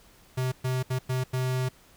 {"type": "tone bursts at uneven times", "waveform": "square", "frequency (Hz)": 128.6, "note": "C3", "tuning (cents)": -30, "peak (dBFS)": -26, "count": 5, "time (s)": [[0.37, 0.52], [0.64, 0.83], [0.9, 0.99], [1.09, 1.24], [1.33, 1.69]], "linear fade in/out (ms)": 10, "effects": ["pink hiss -57 dBFS RMS until 1.96 s"]}